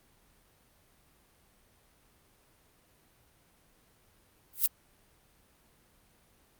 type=noise with exponential growth; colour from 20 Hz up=violet; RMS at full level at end=-20 dBFS; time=4.53-4.66 s; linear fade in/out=0 ms; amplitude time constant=28 ms; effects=pink hiss -65 dBFS RMS until 6.59 s + Opus 32 kbps